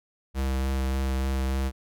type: tone with vibrato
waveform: square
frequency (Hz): 66.3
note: C2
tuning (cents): +23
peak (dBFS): -25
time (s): 0.34-1.72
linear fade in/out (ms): 50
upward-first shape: sine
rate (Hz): 3.4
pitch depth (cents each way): 14
effects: none